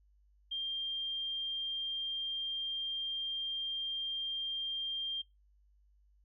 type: tone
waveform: sine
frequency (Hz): 3190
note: G7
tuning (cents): +30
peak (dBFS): -34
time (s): 0.51-5.22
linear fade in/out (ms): 10
effects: noise-tail reverb RT60 0.2 s tail -21 dB re dry + added 50 Hz sine -64 dBFS peak until 6.24 s